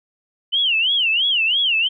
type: tone with vibrato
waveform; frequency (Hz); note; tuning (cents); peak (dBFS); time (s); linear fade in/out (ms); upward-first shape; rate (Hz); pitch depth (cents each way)
sine; 2960; F#7; 0; -15; 0.52-1.89; 20; sine; 3; 220
effects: none